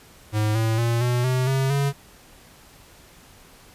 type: tone with pitch steps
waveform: square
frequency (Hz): 107 / 111.93 / 117.09 / 122.49 / 128.13 / 134.04 / 140.21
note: A2 / A2 / A#2 / B2 / C3 / C3 / C#3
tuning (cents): -48 / +30 / +8 / -14 / -36 / +42 / +20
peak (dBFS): -20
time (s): 0.32-1.93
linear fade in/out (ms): 50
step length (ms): 230
effects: pink hiss -50 dBFS RMS until 3.74 s + resampled to 32000 Hz